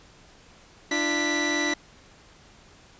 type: tone cluster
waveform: sawtooth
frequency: 296.7 / 340.8 / 1970 Hz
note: D4 / F4 / B6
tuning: +18 / -42 / -5 cents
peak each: -24 / -27 / -22 dBFS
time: 0.91-1.74 s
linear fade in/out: 5 ms
effects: pink hiss -53 dBFS RMS until 2.99 s + resampled to 16000 Hz